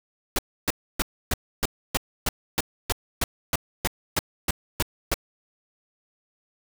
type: noise bursts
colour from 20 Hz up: pink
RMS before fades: -23 dBFS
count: 16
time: 0.36-5.142 s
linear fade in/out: 2 ms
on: 27 ms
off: 290 ms
effects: none